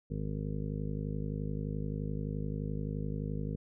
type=harmonic tone; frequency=51.6 Hz; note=G#1; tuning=10 cents flat; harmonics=1 / 2 / 3 / 4 / 5 / 7 / 8 / 9 / 10; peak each=-39 / -41 / -37 / -42 / -43 / -51 / -50 / -46 / -58 dBFS; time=0.1-3.56 s; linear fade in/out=10 ms; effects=none